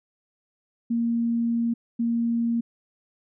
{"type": "tone bursts at uneven times", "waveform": "sine", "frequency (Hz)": 233.1, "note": "A#3", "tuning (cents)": 0, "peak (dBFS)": -21, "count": 2, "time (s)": [[0.9, 1.74], [1.99, 2.61]], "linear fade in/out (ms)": 10, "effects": []}